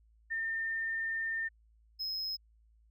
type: tone pair in turn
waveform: sine / triangle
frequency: 1809 / 5131 Hz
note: A6 / E8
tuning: +48 / -48 cents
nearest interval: octave + tritone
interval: 1804 cents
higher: second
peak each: -32 / -33 dBFS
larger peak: first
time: 0.3-1.49 / 1.99-2.37 s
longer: first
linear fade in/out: 20 ms
effects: added 55 Hz sine -62 dBFS peak until 2.9 s